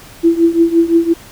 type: tone with tremolo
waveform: sine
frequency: 334.4 Hz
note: E4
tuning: 25 cents sharp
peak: -4 dBFS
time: 0.23-1.14 s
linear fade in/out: 20 ms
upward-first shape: triangle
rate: 5.8 Hz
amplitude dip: 90%
effects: pink hiss -38 dBFS RMS until 1.31 s